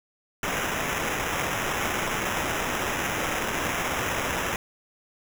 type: noise with sample-and-hold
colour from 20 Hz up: blue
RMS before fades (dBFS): -28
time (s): 0.43-4.56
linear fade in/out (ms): 2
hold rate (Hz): 4410
effects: none